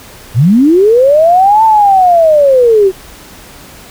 sine linear two-way sweep, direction up then down, 98 to 898 to 367.4 Hz, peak -3 dBFS, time 0.34-2.92 s, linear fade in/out 50 ms, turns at 1.64 s, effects pink hiss -34 dBFS RMS until 3.9 s

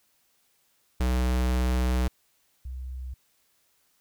square / sine tone pair in turn, 62.6 / 63.95 Hz, B1 / C2, +24 / -39 cents, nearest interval unison, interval 37 cents, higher second, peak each -23 / -33 dBFS, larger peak first, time 1-2.08 / 2.65-3.14 s, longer first, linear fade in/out 5 ms, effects white hiss -68 dBFS RMS until 4 s

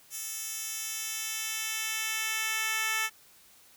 10% pulse tone with high-pass filter sweep, 440 Hz, A4, in tune, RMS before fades -33 dBFS, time 0.1-3.1 s, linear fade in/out 50 ms, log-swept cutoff 7000 to 1600 Hz, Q 0.81, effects white hiss -58 dBFS RMS until 3.76 s

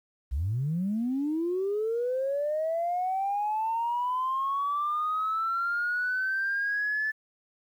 sine linear sweep, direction up, 58.27 to 1748 Hz, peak -25 dBFS, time 0.31-7.12 s, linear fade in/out 20 ms, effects tanh soft clip ceiling -21 dBFS + 10-bit

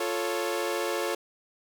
sawtooth chord, F augmented, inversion none, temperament equal, 349.2 / 440 / 554.4 Hz, F4 / A4 / C#5, 0 / 0 / 0 cents, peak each -28 dBFS, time 0-1.15 s, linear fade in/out 5 ms, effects none

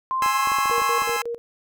sine tone with pitch glide, 1046.5 to 1093.5 Hz, C6 to C#6, 0 to -24 cents, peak -21 dBFS, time 0.11-1.03 s, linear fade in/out 0 ms, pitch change +76 cents, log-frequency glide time 0.26-0.49 s
25% pulse chord, Ab augmented, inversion none, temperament equal, 830.6 / 1046.5 / 1318.5 Hz, Ab5 / C6 / E6, 0 / 0 / 0 cents, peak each -24 / -23 / -24 dBFS, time 0.22-1.22 s, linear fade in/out 2 ms
clicks, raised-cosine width 1 ms, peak -21 dBFS, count 11, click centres 0.223 / 0.261 / 0.473 / 0.518 / 0.586 / 0.657 / 0.698 / 0.781 / 0.818 / 1.02 / 1.094 s
sine tone with tremolo, 470 Hz, A#4, 14 cents sharp, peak -25 dBFS, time 0.71-1.38 s, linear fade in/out 0 ms, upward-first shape square, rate 5.5 Hz, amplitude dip 80%
effects none

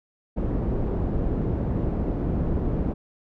pink low-pass noise, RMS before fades -25 dBFS, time 0.36-2.94 s, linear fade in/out 20 ms, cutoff 410 Hz, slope 12 dB/octave, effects none

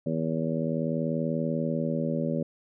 harmonic tone, 80.4 Hz, E2, 43 cents flat, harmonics 2 / 3 / 4 / 5 / 6 / 7, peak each -30 / -30 / -37 / -37 / -36 / -33 dBFS, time 0.06-2.43 s, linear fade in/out 5 ms, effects none

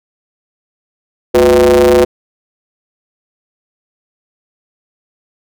square ring-modulated tone, 69.3 Hz, C#2, in tune, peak -3 dBFS, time 1.34-2.05 s, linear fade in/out 10 ms, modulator 430 Hz, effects none

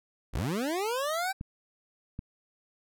25% pulse linear sweep, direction up, 32.7 to 786 Hz, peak -25 dBFS, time 0.33-1.33 s, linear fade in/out 20 ms
clicks, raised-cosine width 5 ms, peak -24 dBFS, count 2, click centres 1.411 / 2.191 s
effects none

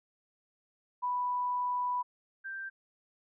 sine tone pair in turn, 987.8 / 1572.4 Hz, B5 / G6, 0 / +5 cents, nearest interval minor sixth, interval 805 cents, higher second, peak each -29 / -37 dBFS, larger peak first, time 1.02-2.03 / 2.44-2.7 s, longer first, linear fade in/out 20 ms, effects none

